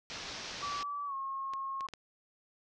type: low-pass noise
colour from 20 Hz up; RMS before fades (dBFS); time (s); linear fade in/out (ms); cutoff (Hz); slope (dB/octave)
white; -43; 0.1-0.83; 0; 6000; 48
type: tone with pitch glide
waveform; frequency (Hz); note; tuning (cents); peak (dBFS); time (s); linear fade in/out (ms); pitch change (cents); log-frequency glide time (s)
sine; 1153 to 1082; D6 to C#6; -32 to -42; -35; 0.62-1.87; 10; -110; 1.06-1.14
type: clicks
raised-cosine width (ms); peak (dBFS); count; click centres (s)
0.2; -28; 4; 1.536 / 1.808 / 1.887 / 1.937
effects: none